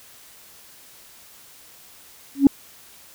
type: tone with exponential growth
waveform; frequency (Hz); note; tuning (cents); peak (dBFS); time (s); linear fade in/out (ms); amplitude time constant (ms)
sine; 277.2; C#4; 0; -3; 2.35-2.47; 2; 26
effects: tanh soft clip ceiling -3 dBFS + white hiss -48 dBFS RMS until 3.14 s